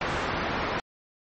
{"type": "low-pass noise", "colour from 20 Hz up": "white", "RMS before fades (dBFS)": -29, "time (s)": [0.01, 0.8], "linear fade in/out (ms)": 2, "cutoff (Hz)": 1500, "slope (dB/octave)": 12, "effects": ["MP3 32 kbps"]}